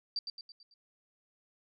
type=tone with echo; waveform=sine; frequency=4671 Hz; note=D8; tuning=10 cents flat; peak=-31 dBFS; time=0.16-0.19 s; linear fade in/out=2 ms; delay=110 ms; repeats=5; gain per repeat=-6 dB; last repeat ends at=0.74 s; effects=none